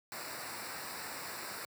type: noise with comb filter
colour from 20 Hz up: pink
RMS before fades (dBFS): -43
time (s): 0.12-1.65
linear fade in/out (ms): 0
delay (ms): 0.31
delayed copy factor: -0.8
effects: high-pass 100 Hz 12 dB/octave